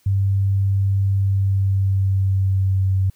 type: tone with pitch glide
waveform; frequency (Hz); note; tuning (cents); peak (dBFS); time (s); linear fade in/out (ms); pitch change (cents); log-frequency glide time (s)
sine; 98 to 95.43; G2 to G2; 0 to -46; -15; 0.06-3.1; 5; -46; 1.17-2.93
effects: white hiss -60 dBFS RMS until 3.15 s